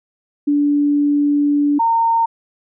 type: tone pair in turn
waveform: sine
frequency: 290 / 916.7 Hz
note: D4 / A#5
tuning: -22 / -29 cents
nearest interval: octave + minor sixth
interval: 1993 cents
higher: second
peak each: -12 dBFS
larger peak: neither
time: 0.47-1.79 / 1.79-2.26 s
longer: first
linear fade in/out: 10 ms
effects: none